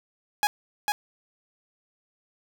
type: tone with echo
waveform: sawtooth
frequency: 830.6 Hz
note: G#5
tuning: in tune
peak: -16 dBFS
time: 0.43-0.47 s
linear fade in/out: 0 ms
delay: 450 ms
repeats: 1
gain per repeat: -3 dB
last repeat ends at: 0.92 s
effects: none